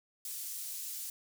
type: high-pass noise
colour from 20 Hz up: pink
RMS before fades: -41 dBFS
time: 0.25-1.1 s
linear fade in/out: 2 ms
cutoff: 7700 Hz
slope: 12 dB/octave
effects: none